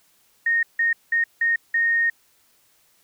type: tone bursts at uneven times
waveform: sine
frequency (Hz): 1851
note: A#6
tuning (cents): -13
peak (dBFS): -17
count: 5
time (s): 0.46-0.63 / 0.79-0.93 / 1.12-1.24 / 1.41-1.56 / 1.74-2.1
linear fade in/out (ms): 5
effects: white hiss -61 dBFS RMS until 3.03 s